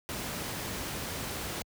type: noise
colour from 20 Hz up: pink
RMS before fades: -36 dBFS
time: 0.09-1.62 s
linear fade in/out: 0 ms
effects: high-pass 60 Hz 12 dB/octave